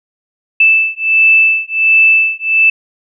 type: beating tone pair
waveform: sine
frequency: 2637 / 2638.4 Hz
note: E7 / E7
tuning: 0 / +1 cents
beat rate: 1.4 Hz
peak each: -10 dBFS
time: 0.6-2.7 s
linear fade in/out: 5 ms
effects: none